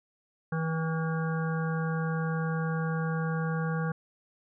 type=harmonic tone with a mistuned harmonic; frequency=161.8 Hz; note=E3; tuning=32 cents flat; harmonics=1 / 3 / 5 / 7 / 9 / 10; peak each=-28 / -37 / -41 / -41 / -40 / -42 dBFS; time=0.52-3.92 s; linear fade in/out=5 ms; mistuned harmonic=9; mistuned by=-36 cents; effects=none